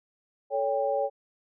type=tone cluster; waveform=sine; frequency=439 / 562 / 795 Hz; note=A4 / C#5 / G5; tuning=-4 / +24 / +24 cents; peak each=-32 / -26 / -30 dBFS; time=0.5-1.1 s; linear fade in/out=50 ms; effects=none